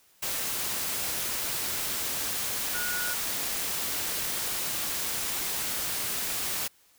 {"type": "tone in noise", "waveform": "sine", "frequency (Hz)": 1450, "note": "F#6", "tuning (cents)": -35, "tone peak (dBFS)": -32, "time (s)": [2.74, 3.14], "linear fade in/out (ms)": 10, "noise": "white", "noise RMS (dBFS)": -31, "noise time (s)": [0.22, 6.68], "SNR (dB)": -4, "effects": ["white hiss -62 dBFS RMS until 6.98 s"]}